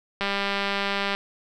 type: click train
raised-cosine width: 0.3 ms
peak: -10 dBFS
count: 188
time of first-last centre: 0.21-1.15 s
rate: 199 Hz
effects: none